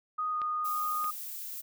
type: tone with pitch glide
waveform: sine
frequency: 1244.5 to 1231.6 Hz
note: D#6 to D#6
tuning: 0 to -18 cents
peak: -29 dBFS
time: 0.18-1.11 s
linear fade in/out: 10 ms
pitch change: -18 cents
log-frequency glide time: 0.31-0.37 s
type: clicks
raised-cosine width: 0.3 ms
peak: -28 dBFS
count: 2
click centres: 0.417 / 1.043 s
type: noise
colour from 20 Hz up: violet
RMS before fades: -40 dBFS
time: 0.64-1.62 s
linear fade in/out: 20 ms
effects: none